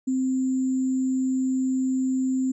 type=tone with sample-and-hold; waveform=sine; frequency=260.2 Hz; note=C4; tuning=9 cents flat; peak=-21 dBFS; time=0.07-2.52 s; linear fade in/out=10 ms; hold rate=7350 Hz; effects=resampled to 24000 Hz